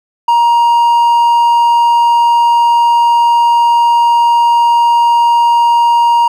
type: tone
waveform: triangle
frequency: 942 Hz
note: A#5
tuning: 18 cents sharp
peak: -4 dBFS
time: 0.28-6.28 s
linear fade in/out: 5 ms
effects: none